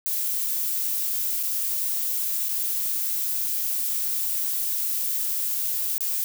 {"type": "noise with dropouts", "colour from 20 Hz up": "violet", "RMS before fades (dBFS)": -26, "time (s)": [0.06, 6.24], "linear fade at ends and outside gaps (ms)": 0, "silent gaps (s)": [[1.429, 1.434], [2.486, 2.491], [5.98, 6.007]], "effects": []}